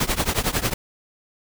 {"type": "noise with tremolo", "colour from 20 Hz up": "pink", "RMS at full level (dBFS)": -19, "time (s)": [0, 0.74], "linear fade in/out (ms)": 5, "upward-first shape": "triangle", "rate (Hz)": 11, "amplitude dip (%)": 95, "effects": []}